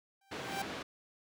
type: tone with exponential growth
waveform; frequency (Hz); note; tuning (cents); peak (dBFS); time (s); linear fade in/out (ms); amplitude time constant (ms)
sawtooth; 784; G5; 0; -29; 0.21-0.62; 5; 89
type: band-pass noise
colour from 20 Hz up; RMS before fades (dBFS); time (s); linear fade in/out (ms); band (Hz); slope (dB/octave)
pink; -42; 0.31-0.83; 10; 160 to 3900; 12
effects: none